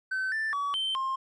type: tone with pitch steps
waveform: triangle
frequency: 1530 / 1770 / 1136 / 3104 / 1061 Hz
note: G6 / A6 / C#6 / G7 / C6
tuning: -42 / +10 / +42 / -18 / +24 cents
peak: -25 dBFS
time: 0.11-1.16 s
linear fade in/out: 10 ms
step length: 210 ms
effects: tanh soft clip ceiling -22 dBFS + resampled to 24000 Hz